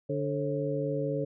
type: harmonic tone with a mistuned harmonic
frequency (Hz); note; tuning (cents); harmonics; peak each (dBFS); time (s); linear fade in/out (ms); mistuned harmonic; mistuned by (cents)
146.2; D3; -7; 1 / 2 / 3 / 4; -33 / -35 / -33 / -33; 0.09-1.25; 10; 4; -130
effects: none